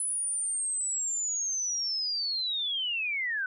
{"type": "linear sweep", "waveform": "sine", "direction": "down", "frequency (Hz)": [10070, 1480], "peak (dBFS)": -28, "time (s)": [0, 3.46], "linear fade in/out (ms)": 2, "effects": []}